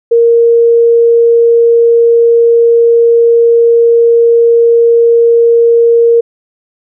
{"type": "tone", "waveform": "sine", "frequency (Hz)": 466.2, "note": "A#4", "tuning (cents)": 0, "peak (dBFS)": -3, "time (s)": [0.11, 6.21], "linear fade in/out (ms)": 10, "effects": []}